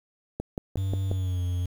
click train, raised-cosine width 2 ms, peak -17 dBFS, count 5, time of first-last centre 0.4-1.114 s, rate 5.6 Hz
triangle tone with pitch glide, 96.2 to 89.24 Hz, G2 to F2, -32 to +38 cents, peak -23 dBFS, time 0.77-1.66 s, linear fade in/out 5 ms, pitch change -130 cents, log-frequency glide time 1.06-1.41 s
effects 8-bit

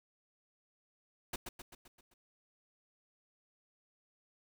pink noise with echo, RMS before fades -39 dBFS, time 1.33-1.36 s, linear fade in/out 5 ms, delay 130 ms, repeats 6, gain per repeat -5 dB, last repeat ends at 2.14 s, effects none

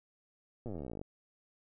slowing click train, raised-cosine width 2 ms, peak -29 dBFS, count 27, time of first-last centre 0.66-1.014 s, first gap 8 ms, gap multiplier 1.04, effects none

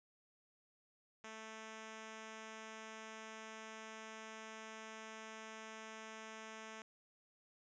5% pulse tone, 220 Hz, A3, in tune, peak -38 dBFS, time 1.24-6.82 s, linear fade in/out 2 ms, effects resampled to 16000 Hz

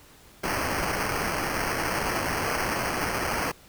white noise with sample-and-hold, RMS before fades -28 dBFS, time 0.43-3.52 s, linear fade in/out 10 ms, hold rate 3675 Hz, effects pink hiss -53 dBFS RMS until 3.68 s

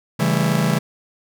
45% pulse chord, A dominant seventh, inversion first, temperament just, 137.5 / 165 / 198 / 220 Hz, C#3 / E3 / G3 / A3, -14 / +2 / +18 / 0 cents, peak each -22 / -20 / -23 / -24 dBFS, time 0.19-0.79 s, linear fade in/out 10 ms, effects none

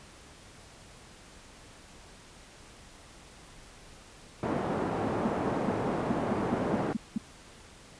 pink band-pass noise, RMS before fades -31 dBFS, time 4.43-6.93 s, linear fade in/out 0 ms, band 170 to 900 Hz, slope 12 dB/octave
sine tone bursts, 220 Hz, A3, in tune, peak -25 dBFS, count 10, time 5.25-7.18 s, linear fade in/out 5 ms, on 22 ms, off 190 ms
effects pink hiss -52 dBFS RMS until 7.99 s + resampled to 22050 Hz

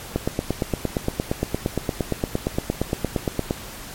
click train, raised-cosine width 2 ms, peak -7 dBFS, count 30, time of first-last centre 0.16-3.509 s, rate 8.66 Hz, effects pink hiss -37 dBFS RMS until 3.94 s + MP3 64 kbps

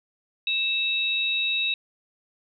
sine tone pair together, 2637 / 3801 Hz, E7 / A#7, 0 / +33 cents, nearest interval tritone, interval 633 cents, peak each -25 dBFS, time 0.47-1.74 s, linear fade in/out 2 ms, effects none

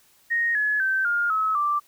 sine tone with pitch steps, 1864.7 / 1700.1 / 1550 / 1413.2 / 1288.4 / 1174.7 Hz, A#6 / G#6 / G6 / F6 / E6 / D6, 0 / +40 / -20 / +20 / -40 / 0 cents, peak -20 dBFS, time 0.3-1.8 s, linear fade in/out 20 ms, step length 250 ms, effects white hiss -59 dBFS RMS until 1.87 s

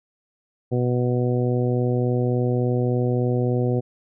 harmonic tone, 123.47 Hz, B2, in tune, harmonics 1 / 2 / 3 / 4 / 5 / 6, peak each -21 / -26 / -26 / -27 / -35 / -36 dBFS, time 0.71-3.81 s, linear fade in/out 20 ms, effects none

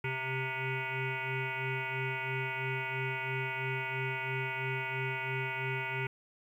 sine tone with frequency modulation, 1182 Hz, D6, 11 cents sharp, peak -32 dBFS, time 0.04-6.07 s, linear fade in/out 5 ms, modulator 263 Hz, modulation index 5.3, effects 11-bit

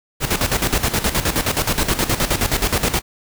pink noise with tremolo, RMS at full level -17 dBFS, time 0.2-3.02 s, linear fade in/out 50 ms, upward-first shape square, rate 9.5 Hz, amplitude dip 70%, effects none

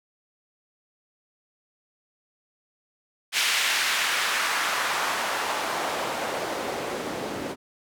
white noise with band-pass filter sweep, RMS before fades -27 dBFS, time 3.32-7.56 s, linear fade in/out 50 ms, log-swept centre 2600 to 300 Hz, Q 1.1, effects none

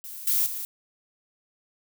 violet noise with level steps, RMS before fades -39 / -23 / -33 dBFS, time 0.04-0.65 s, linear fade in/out 0 ms, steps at 0.27 / 0.46 s, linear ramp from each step 5 ms, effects none

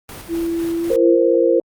pink noise with tremolo, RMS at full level -34 dBFS, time 0.09-0.96 s, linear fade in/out 0 ms, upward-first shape square, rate 4 Hz, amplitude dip 35%
sine tone with pitch glide, 334.4 to 338.1 Hz, E4 to E4, +25 to +44 cents, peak -18 dBFS, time 0.28-1.19 s, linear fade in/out 50 ms, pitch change +19 cents, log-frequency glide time 0.78-0.86 s
sine chord, F suspended fourth, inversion none, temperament equal with one note detuned, 341.3 / 466.2 / 523.3 Hz, F4 / Bb4 / C5, -40 / 0 / 0 cents, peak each -16 dBFS, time 0.9-1.6 s, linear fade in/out 5 ms
effects Opus 32 kbps

